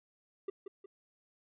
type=tone with echo; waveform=triangle; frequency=392.7 Hz; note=G4; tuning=3 cents sharp; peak=-32 dBFS; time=0.48-0.5 s; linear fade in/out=5 ms; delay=180 ms; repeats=2; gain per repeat=-7 dB; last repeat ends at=0.86 s; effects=resampled to 8000 Hz